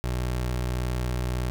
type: tone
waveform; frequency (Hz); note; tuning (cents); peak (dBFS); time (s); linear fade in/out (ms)
25% pulse; 61.74; B1; 0; -22; 0.04-1.5; 0
effects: none